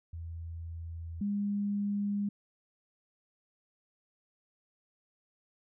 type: tone pair in turn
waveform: sine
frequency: 83.1 / 203.2 Hz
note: E2 / G#3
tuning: +15 / -38 cents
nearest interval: octave + minor third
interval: 1547 cents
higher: second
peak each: -38 / -29 dBFS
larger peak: second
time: 0.13-1.21 / 1.21-2.29 s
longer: neither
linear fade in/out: 5 ms
effects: none